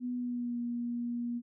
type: tone with pitch glide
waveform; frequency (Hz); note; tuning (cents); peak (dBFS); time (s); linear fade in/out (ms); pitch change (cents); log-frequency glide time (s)
sine; 246.9 to 238.9; B3 to A#3; 0 to +43; -32; 0-1.42; 50; -57; 0.14-0.59
effects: none